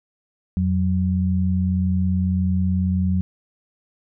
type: tone pair together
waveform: sine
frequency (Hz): 87.31 / 185.59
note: F2 / F#3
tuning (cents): 0 / +6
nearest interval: octave + minor second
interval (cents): 1306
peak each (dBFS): -20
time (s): 0.57-3.21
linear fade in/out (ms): 0
effects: none